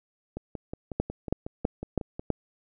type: two click trains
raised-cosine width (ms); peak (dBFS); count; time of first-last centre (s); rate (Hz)
2; -21 / -11; 11 / 5; 0.37-2.195 / 1-2.303; 5.48 / 3.07
effects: none